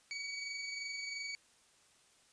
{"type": "tone with amplitude modulation", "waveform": "25% pulse", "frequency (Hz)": 2263, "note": "C#7", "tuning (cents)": 35, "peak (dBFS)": -34, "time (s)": [0.11, 1.35], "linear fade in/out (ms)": 0, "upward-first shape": "sine", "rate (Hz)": 22.9, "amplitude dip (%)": 35, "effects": ["white hiss -67 dBFS RMS until 2.32 s", "resampled to 22050 Hz"]}